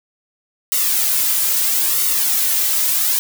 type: noise with flanger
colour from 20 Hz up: blue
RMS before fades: -17 dBFS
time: 0.72-3.19 s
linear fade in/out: 0 ms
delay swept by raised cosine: 1.2 to 2.8 ms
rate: 0.76 Hz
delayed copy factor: -0.7
effects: none